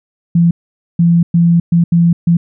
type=tone bursts at uneven times; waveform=sine; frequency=170 Hz; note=F3; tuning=46 cents flat; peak=-6 dBFS; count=6; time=0.35-0.51 / 0.99-1.23 / 1.34-1.6 / 1.72-1.84 / 1.92-2.13 / 2.27-2.37 s; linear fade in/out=5 ms; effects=none